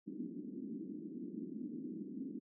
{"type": "band-pass noise", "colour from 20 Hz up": "white", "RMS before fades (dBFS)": -45, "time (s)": [0.06, 2.4], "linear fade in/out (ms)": 20, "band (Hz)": [190, 330], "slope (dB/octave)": 48, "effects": []}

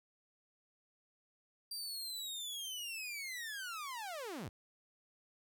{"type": "linear sweep", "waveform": "sawtooth", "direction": "down", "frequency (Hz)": [4746, 73.1], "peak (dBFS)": -38, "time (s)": [1.71, 4.49], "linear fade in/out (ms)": 5, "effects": []}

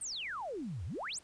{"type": "exponential two-way sweep", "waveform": "sine", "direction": "down then up", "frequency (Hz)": [9220, 75.2, 9220], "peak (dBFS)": -37, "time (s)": [0.01, 1.19], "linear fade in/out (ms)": 5, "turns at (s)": 0.85, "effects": ["pink hiss -62 dBFS RMS until 1.23 s", "resampled to 22050 Hz"]}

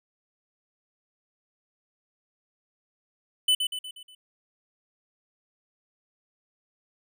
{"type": "tone with echo", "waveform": "square", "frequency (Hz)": 3003, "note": "F#7", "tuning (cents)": 25, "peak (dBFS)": -19, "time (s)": [3.48, 3.55], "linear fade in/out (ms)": 5, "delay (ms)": 120, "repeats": 5, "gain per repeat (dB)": -6, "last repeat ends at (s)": 4.15, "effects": []}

